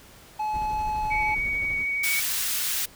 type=tone; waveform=triangle; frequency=855 Hz; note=A5; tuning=50 cents flat; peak=-23 dBFS; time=0.39-1.35 s; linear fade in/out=10 ms
type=noise with tremolo; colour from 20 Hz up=brown; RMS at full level=-35 dBFS; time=0.53-1.85 s; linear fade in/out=20 ms; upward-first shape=square; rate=12 Hz; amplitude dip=40%
type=tone with vibrato; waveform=sine; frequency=2247 Hz; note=C#7; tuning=23 cents sharp; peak=-24 dBFS; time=1.1-2.21 s; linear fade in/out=20 ms; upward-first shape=sine; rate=13 Hz; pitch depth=13 cents each way
type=high-pass noise; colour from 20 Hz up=white; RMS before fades=-27 dBFS; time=2.03-2.86 s; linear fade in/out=10 ms; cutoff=1600 Hz; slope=12 dB/octave
effects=pink hiss -50 dBFS RMS until 2.95 s